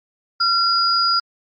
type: tone pair together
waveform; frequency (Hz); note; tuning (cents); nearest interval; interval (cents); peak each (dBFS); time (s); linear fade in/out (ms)
sine; 1368 / 4898; F6 / D#8; -36 / -28; octave + minor seventh; 2208; -17; 0.4-1.2; 10
effects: MP3 32 kbps